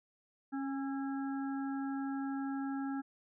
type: harmonic tone with a mistuned harmonic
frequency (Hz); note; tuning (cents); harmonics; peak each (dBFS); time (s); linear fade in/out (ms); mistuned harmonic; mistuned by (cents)
273.3; C#4; -24; 1 / 3 / 5 / 6; -35 / -45 / -49 / -51; 0.52-3.02; 20; 5; -29
effects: none